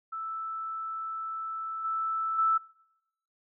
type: tone with level steps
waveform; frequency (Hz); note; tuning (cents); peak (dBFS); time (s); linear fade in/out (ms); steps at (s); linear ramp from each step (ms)
sine; 1318.5; E6; 0; -33 / -28 / -22; 0.12-2.58; 10; 1.84 / 2.38; 10
effects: noise-tail reverb RT60 0.9 s tail -25 dB re dry